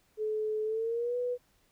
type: tone with pitch glide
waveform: sine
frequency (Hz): 430.7 to 491.9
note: A4 to B4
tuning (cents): -37 to -7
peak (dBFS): -29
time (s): 0.17-1.38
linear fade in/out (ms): 50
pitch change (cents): +230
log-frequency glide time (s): 0.64-1.17
effects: pink hiss -69 dBFS RMS until 1.71 s